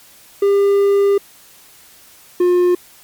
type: tone pair in turn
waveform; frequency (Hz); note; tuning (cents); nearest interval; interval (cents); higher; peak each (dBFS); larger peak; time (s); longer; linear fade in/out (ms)
triangle; 400 / 356.4; G4 / F4; +35 / +35; major second; 200; first; -8; neither; 0.42-1.18 / 2.4-2.75; first; 5
effects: white hiss -45 dBFS RMS until 3.03 s + MP3 96 kbps